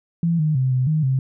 sine tone with pitch steps, 168.2 / 154.1 / 130.4 / 128.2 / 155.5 / 132.2 Hz, E3 / D#3 / C3 / C3 / D#3 / C3, +35 / -16 / -5 / -35 / -1 / +18 cents, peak -16 dBFS, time 0.23-1.19 s, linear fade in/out 2 ms, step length 160 ms, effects none

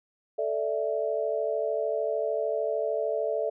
sine chord, A suspended fourth, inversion none, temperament just, 440 / 586.7 / 660 Hz, A4 / D5 / E5, 0 / -2 / +2 cents, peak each -30 dBFS, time 0.38-3.5 s, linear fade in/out 10 ms, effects none

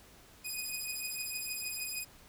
10% pulse beating tone pair, 2489 / 2495.5 Hz, D#7 / D#7, 0 / +5 cents, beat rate 6.5 Hz, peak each -30 / -31 dBFS, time 0.44-2.05 s, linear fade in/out 20 ms, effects pink hiss -58 dBFS RMS until 2.28 s

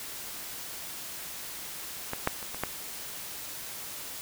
clicks, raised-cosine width 0.5 ms, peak -16 / -9 / -25 / -24 / -13 dBFS, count 5, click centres 2.134 / 2.274 / 2.428 / 2.546 / 2.636 s, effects white hiss -40 dBFS RMS until 4.21 s

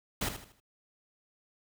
pink noise with echo, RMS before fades -32 dBFS, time 0.21-0.29 s, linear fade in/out 5 ms, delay 78 ms, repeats 4, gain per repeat -9 dB, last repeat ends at 0.602 s, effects none

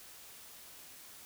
silence, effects white hiss -53 dBFS RMS until 1.25 s

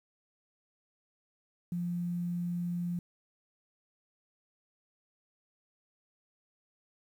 sine tone with quantisation, 174.61 Hz, F3, in tune, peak -31 dBFS, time 1.72-2.99 s, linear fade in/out 2 ms, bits 10, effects none

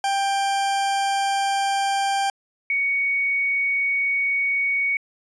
40% pulse / sine tone pair in turn, 790 / 2234 Hz, G5 / C#7, +13 / +13 cents, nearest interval octave + tritone, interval 1800 cents, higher second, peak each -19 dBFS, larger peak neither, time 0.04-2.3 / 2.7-4.97 s, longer second, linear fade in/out 2 ms, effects resampled to 22050 Hz

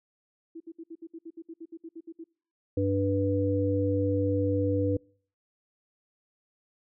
sine tone bursts, 329.1 Hz, E4, 3 cents flat, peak -38 dBFS, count 15, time 0.55-2.242 s, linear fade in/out 10 ms, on 54 ms, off 63 ms
harmonic tone, 98.1 Hz, G2, 2 cents sharp, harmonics 1 / 3 / 5, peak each -28 / -28 / -28 dBFS, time 2.77-4.97 s, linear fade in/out 5 ms
effects noise-tail reverb RT60 0.5 s tail -26 dB re dry

